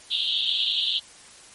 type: band-pass noise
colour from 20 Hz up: white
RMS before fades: -25 dBFS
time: 0.1-1 s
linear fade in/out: 20 ms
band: 2900 to 4000 Hz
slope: 96 dB/octave
effects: white hiss -48 dBFS RMS until 1.54 s + MP3 48 kbps